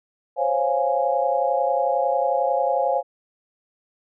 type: chord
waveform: sine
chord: Db major seventh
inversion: third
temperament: equal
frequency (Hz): 523.3 / 554.4 / 698.5 / 830.6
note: C5 / Db5 / F5 / Ab5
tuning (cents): 0 / 0 / 0 / 0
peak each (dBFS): -24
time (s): 0.36-3.03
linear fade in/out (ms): 50
effects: none